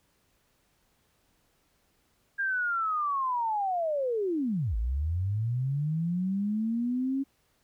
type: linear two-way sweep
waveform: sine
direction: down then up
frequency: 1618 to 51.2 to 276 Hz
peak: -26 dBFS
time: 2.38-7.24 s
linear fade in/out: 20 ms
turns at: 4.76 s
effects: pink hiss -70 dBFS RMS until 7.63 s